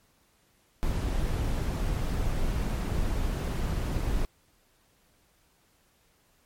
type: noise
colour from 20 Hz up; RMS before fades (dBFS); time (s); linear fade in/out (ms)
brown; -28; 0.83-4.25; 0
effects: pink hiss -66 dBFS RMS until 6.45 s + MP3 64 kbps